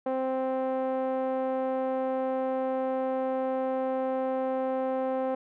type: tone with low-pass filter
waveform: 5% pulse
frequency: 261.6 Hz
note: C4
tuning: in tune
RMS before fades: -29 dBFS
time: 0.06-5.35 s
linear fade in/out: 5 ms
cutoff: 600 Hz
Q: 2.2
effects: none